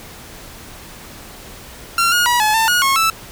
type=tone with pitch steps; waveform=sawtooth; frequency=1371 / 1436 / 967 / 856 / 894 / 1446 / 1089 / 1319 Hz; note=F6 / F6 / B5 / A5 / A5 / F#6 / C#6 / E6; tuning=-32 / +48 / -37 / -48 / +27 / -40 / -31 / +1 cents; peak=-9 dBFS; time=1.98-3.1 s; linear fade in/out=2 ms; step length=140 ms; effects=pink hiss -37 dBFS RMS until 3.31 s